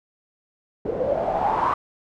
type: noise with low-pass filter sweep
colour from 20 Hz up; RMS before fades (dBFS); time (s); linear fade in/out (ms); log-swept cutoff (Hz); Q
white; -23; 0.85-1.74; 5; 440 to 1100; 7.4
effects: none